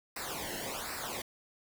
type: noise with flanger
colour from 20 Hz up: pink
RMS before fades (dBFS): -39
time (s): 0.16-1.22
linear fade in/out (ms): 5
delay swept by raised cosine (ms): 0.3 to 0.85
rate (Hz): 1.3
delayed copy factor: -0.8
effects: none

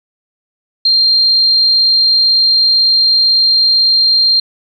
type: tone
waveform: sine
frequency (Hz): 4186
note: C8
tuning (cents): 0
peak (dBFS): -7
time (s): 0.85-4.4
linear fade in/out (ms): 5
effects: 8-bit

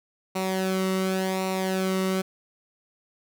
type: tone with flanger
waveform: sawtooth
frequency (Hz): 188.7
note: F#3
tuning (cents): +34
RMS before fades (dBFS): -26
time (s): 0.35-2.22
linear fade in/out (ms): 10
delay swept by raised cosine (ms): 0.61 to 1.23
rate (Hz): 0.9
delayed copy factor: -0.65
effects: none

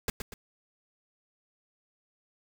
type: noise with echo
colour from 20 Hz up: pink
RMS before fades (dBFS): -29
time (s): 0.08-0.1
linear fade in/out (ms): 2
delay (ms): 120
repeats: 2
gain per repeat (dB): -7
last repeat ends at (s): 0.34
effects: none

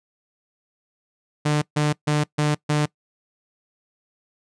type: tone bursts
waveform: sawtooth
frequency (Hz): 149.4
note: D3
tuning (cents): +30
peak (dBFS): -14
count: 5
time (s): 1.45-2.86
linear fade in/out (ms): 10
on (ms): 170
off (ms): 140
effects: noise-tail reverb RT60 0.1 s tail -22 dB re dry + resampled to 22050 Hz

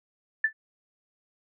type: tone with exponential decay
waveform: sine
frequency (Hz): 1760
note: A6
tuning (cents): 0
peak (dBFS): -16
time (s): 0.44-0.53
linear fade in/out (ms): 5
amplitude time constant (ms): 18
effects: none

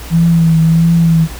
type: tone with vibrato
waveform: sine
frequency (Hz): 164.81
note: E3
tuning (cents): 0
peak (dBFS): -6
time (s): 0.1-1.28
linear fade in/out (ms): 50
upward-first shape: triangle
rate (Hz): 1.5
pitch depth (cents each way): 42
effects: added 60 Hz sine -27 dBFS peak until 1.39 s + pink hiss -31 dBFS RMS until 1.39 s

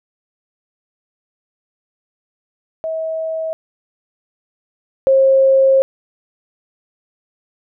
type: tone pair in turn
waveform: sine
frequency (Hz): 643 / 535.7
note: E5 / C5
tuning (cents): -43 / +41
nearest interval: minor third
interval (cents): 316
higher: first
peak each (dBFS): -19 / -8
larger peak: second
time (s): 2.84-3.53 / 5.07-5.82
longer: second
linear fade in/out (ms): 0
effects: none

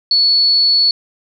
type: tone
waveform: sine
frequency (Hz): 4416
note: C#8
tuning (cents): -7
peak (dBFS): -9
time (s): 0.11-0.91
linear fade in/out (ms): 2
effects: none

